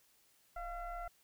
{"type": "tone with frequency modulation", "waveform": "sine", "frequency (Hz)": 698.5, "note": "F5", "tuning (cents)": 0, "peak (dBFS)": -40, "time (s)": [0.56, 1.08], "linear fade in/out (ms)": 5, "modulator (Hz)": 666, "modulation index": 1.1, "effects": ["white hiss -70 dBFS RMS until 1.23 s"]}